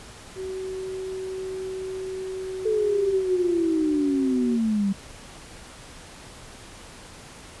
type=tone with pitch glide; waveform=sine; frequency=377.3 to 375.1 Hz; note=F#4 to F#4; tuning=+34 to +24 cents; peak=-29 dBFS; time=0.35-4.59 s; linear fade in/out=50 ms; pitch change=-10 cents; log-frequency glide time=2.24-3.18 s
type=linear sweep; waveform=sine; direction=down; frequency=440 to 192.1 Hz; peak=-20 dBFS; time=2.65-4.93 s; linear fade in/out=10 ms
effects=pink hiss -44 dBFS RMS until 7.6 s + resampled to 24000 Hz